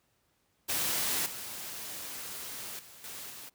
white noise with level steps, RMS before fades -31 / -41 / -52 / -43 / -46 dBFS, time 0.68-3.5 s, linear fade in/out 20 ms, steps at 1.26 / 2.79 / 3.04 / 3.3 s, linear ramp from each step 2 ms, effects pink hiss -73 dBFS RMS until 3.54 s + high-pass 60 Hz 12 dB/octave

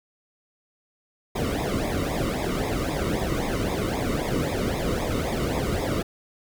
brown noise with flanger, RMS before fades -26 dBFS, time 1.35-6.03 s, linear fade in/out 10 ms, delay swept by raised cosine 0.67 to 1.23 ms, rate 3.8 Hz, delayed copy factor -0.9, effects none

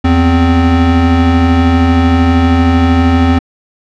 square tone pair together, 82.41 / 260.1 Hz, E2 / C4, 0 / -10 cents, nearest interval octave + minor sixth, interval 1990 cents, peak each -10 dBFS, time 0.04-3.39 s, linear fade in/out 10 ms, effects low-pass 3000 Hz 12 dB/octave

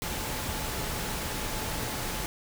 sine tone in noise, 863 Hz, A5, 34 cents flat, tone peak -44 dBFS, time 0.02-2.26 s, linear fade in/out 0 ms, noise pink, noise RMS -33 dBFS, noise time 0.02-2.26 s, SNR -14 dB, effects none

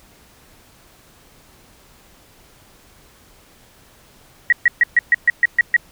sine tone bursts, 1908 Hz, A#6, 40 cents sharp, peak -8 dBFS, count 9, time 4.5-5.765 s, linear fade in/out 2 ms, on 25 ms, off 130 ms, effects pink hiss -50 dBFS RMS until 5.91 s

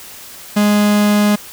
45% pulse tone, 207.7 Hz, G#3, in tune, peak -10 dBFS, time 0.56-1.36 s, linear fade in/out 10 ms, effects white hiss -35 dBFS RMS until 1.52 s

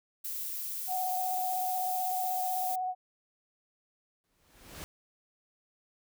violet noise, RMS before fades -37 dBFS, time 0.24-2.76 s, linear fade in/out 10 ms
sine tone with vibrato, 740 Hz, F#5, in tune, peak -30 dBFS, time 0.87-2.95 s, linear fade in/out 50 ms, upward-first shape sine, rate 16 Hz, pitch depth 20 cents each way
pink noise with exponential growth, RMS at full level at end -41 dBFS, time 4.24-4.84 s, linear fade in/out 0 ms, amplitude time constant 130 ms
effects none

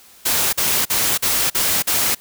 white noise bursts, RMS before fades -18 dBFS, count 6, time 0.25-2.15 s, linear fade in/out 10 ms, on 280 ms, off 44 ms, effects white hiss -47 dBFS RMS until 2.2 s

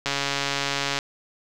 click train, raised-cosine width 0.2 ms, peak -7 dBFS, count 131, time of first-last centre 0.06-0.989 s, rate 140 Hz, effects none

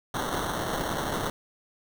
white noise with sample-and-hold, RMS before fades -30 dBFS, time 0.14-1.3 s, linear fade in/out 2 ms, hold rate 2450 Hz, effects none

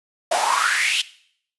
pink noise with high-pass filter sweep, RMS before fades -20 dBFS, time 0.31-1.02 s, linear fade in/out 10 ms, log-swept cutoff 630 to 3200 Hz, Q 6.8, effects noise-tail reverb RT60 0.6 s tail -18 dB re dry + resampled to 24000 Hz

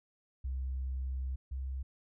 sine tone pair in turn, 65.41 / 66.13 Hz, C2 / C2, 0 / +19 cents, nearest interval unison, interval 19 cents, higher second, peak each -32 / -34 dBFS, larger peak first, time 0.44-1.36 / 1.51-1.83 s, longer first, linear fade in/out 10 ms, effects tanh soft clip ceiling -30 dBFS

